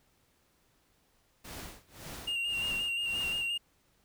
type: noise with tremolo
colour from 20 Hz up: pink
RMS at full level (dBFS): -43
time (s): 1.44-3.58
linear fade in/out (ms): 10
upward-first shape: sine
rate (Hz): 1.8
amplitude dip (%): 95
type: tone with vibrato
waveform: triangle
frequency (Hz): 2794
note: F7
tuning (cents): 0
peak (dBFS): -29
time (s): 2.27-3.58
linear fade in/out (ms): 10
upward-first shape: square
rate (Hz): 5.7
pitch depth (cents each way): 24
effects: pink hiss -70 dBFS RMS until 4.04 s